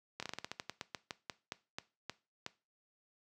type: slowing click train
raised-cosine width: 0.2 ms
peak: -22 dBFS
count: 18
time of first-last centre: 0.2-2.464 s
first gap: 26 ms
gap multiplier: 1.18
effects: noise-tail reverb RT60 0.3 s tail -18 dB re dry + high-pass 100 Hz 12 dB/octave